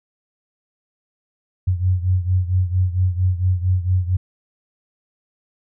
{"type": "beating tone pair", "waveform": "sine", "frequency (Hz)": [90.5, 94.9], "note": ["F#2", "F#2"], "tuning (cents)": [-38, 44], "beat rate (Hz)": 4.4, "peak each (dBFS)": [-17, -21], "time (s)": [1.67, 4.17], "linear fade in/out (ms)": 10, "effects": []}